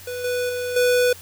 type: tone with level steps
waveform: square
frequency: 493.9 Hz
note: B4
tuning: in tune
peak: -28 / -22 / -25 / -16 dBFS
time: 0.07-1.13 s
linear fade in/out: 5 ms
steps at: 0.24 / 0.49 / 0.76 s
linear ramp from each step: 5 ms
effects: added 91 Hz sine -46 dBFS peak until 1.21 s + white hiss -43 dBFS RMS until 1.21 s

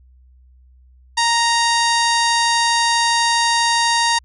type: harmonic tone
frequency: 932.3 Hz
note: A#5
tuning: in tune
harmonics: 1 / 2 / 3 / 4 / 5 / 6 / 7 / 8 / 10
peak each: -17 / -21 / -27 / -23 / -23 / -28 / -27 / -31 / -29 dBFS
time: 1.17-4.19 s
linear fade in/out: 10 ms
effects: added 63 Hz sine -46 dBFS peak until 4.24 s

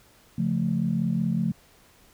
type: chord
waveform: sine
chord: Db augmented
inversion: none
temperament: equal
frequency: 138.59 / 174.61 / 220 Hz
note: Db3 / F3 / A3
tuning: 0 / 0 / 0 cents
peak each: -29 / -25 / -26 dBFS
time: 0.38-1.52 s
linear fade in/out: 5 ms
effects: tanh soft clip ceiling -13 dBFS + pink hiss -57 dBFS RMS until 2.13 s

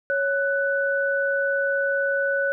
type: tone pair together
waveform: sine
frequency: 554.4 / 1490.4 Hz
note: C#5 / F#6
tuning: 0 / +12 cents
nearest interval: octave + perfect fourth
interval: 1712 cents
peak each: -23 dBFS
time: 0.1-2.52 s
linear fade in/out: 0 ms
effects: none

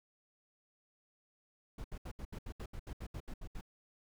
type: noise bursts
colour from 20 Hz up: brown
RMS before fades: -43 dBFS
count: 14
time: 1.78-3.611 s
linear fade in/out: 5 ms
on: 63 ms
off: 73 ms
effects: none

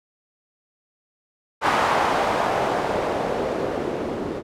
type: noise with low-pass filter sweep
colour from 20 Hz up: blue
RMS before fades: -23 dBFS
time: 1.61-4.43 s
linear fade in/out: 50 ms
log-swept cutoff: 1000 to 350 Hz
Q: 1.5
effects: none

